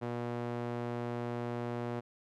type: tone with band-pass filter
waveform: sawtooth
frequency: 120 Hz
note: B2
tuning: 49 cents flat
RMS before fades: -37 dBFS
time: 0.01-2.01 s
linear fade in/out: 20 ms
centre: 510 Hz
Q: 0.64
effects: none